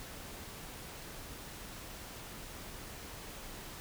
silence, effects pink hiss -47 dBFS RMS until 3.8 s

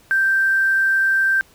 sine tone with quantisation, 1568 Hz, G6, in tune, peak -14 dBFS, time 0.11-1.41 s, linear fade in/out 0 ms, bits 7, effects pink hiss -52 dBFS RMS until 1.54 s

